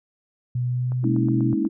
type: tone with pitch glide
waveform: sine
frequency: 123.47 to 125.7 Hz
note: B2 to B2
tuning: 0 to +31 cents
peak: -21 dBFS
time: 0.55-1.54 s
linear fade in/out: 5 ms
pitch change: +31 cents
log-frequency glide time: 0.66-0.93 s
type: click train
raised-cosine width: 1 ms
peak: -27 dBFS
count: 7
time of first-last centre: 0.92-1.651 s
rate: 8.21 Hz
type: chord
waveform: sine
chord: A# half-diminished seventh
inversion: third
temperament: equal with one note detuned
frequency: 207.7 / 233.1 / 277.2 / 322.5 Hz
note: G#3 / A#3 / C#4 / E4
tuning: 0 / 0 / 0 / -38 cents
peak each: -26 / -28 / -26 / -23 dBFS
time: 1.03-1.69 s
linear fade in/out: 20 ms
effects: none